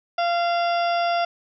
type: harmonic tone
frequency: 690 Hz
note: F5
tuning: 21 cents flat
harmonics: 1 / 2 / 3 / 4 / 5 / 7 / 8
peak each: -20 / -28 / -36 / -34 / -36 / -37 / -42 dBFS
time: 0.18-1.25 s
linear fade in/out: 5 ms
effects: none